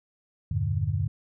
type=chord; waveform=sine; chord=E half-diminished seventh; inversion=none; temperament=equal; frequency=82.41 / 98 / 116.54 / 146.83 Hz; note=E2 / G2 / Bb2 / D3; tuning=0 / 0 / 0 / 0 cents; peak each=-32 / -27 / -31 / -30 dBFS; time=0.51-1.08 s; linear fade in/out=5 ms; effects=none